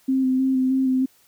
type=tone with vibrato; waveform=sine; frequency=261.6 Hz; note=C4; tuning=in tune; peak=-17 dBFS; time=0.08-1.06 s; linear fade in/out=10 ms; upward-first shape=square; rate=3.2 Hz; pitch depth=18 cents each way; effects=white hiss -58 dBFS RMS until 1.27 s